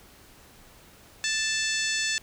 harmonic tone, 880 Hz, A5, in tune, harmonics 2 / 3 / 4 / 5 / 6 / 7 / 8 / 9, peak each -30 / -32 / -33 / -34 / -35 / -35 / -36 / -37 dBFS, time 1.24-2.18 s, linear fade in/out 0 ms, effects pink hiss -53 dBFS RMS until 2.22 s

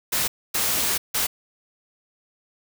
white noise bursts at uneven times, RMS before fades -23 dBFS, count 3, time 0.12-0.28 / 0.54-0.98 / 1.14-1.27 s, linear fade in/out 10 ms, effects none

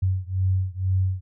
sine beating tone pair, 93 / 95.1 Hz, F#2 / F#2, +9 / +48 cents, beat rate 2.1 Hz, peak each -23 / -24 dBFS, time 0.02-1.21 s, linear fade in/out 10 ms, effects none

